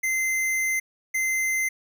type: tone pair in turn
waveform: square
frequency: 2072 / 2072 Hz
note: C7 / C7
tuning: -17 / -17 cents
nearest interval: unison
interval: 0 cents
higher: neither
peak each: -23 dBFS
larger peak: neither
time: 0.03-0.8 / 1.14-1.69 s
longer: first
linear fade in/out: 10 ms
effects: none